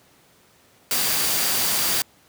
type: tone in noise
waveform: sine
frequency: 4699 Hz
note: D8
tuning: in tune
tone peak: -31 dBFS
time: 0.91-2.02 s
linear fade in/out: 2 ms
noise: white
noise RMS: -22 dBFS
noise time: 0.91-2.02 s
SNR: -12 dB
effects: pink hiss -56 dBFS RMS until 2.28 s + high-pass 100 Hz 12 dB/octave